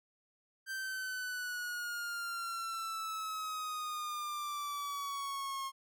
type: exponential sweep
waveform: 45% pulse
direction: down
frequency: 1568 to 1075 Hz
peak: -37 dBFS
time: 0.66-5.72 s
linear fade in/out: 50 ms
effects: none